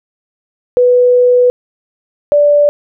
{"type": "tone pair in turn", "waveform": "sine", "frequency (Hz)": [493.9, 584.1], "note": ["B4", "D5"], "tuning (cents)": [0, -10], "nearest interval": "minor third", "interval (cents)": 290, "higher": "second", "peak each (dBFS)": -5, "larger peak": "neither", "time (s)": [[0.77, 1.5], [2.32, 2.69]], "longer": "first", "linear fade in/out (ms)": 0, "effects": []}